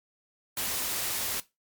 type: noise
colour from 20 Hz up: white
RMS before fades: -31 dBFS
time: 0.57-1.4 s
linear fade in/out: 2 ms
effects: noise-tail reverb RT60 0.2 s tail -17 dB re dry + MP3 96 kbps